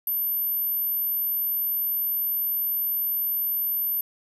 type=tone; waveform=sine; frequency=13030 Hz; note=G#9; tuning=34 cents flat; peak=-23 dBFS; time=0.07-4.01 s; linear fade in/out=2 ms; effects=none